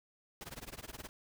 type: noise with tremolo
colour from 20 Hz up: pink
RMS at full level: -44 dBFS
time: 0.41-1.09 s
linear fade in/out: 0 ms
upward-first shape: sine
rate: 19 Hz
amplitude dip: 95%
effects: none